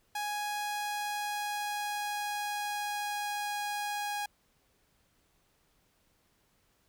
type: tone with pitch glide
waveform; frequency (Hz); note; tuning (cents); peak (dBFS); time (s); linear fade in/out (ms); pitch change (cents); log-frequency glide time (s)
sawtooth; 830.6 to 824.9; G#5 to G#5; 0 to -12; -29; 0.15-4.26; 5; -12; 0.48-3.63
effects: pink hiss -71 dBFS RMS until 6.88 s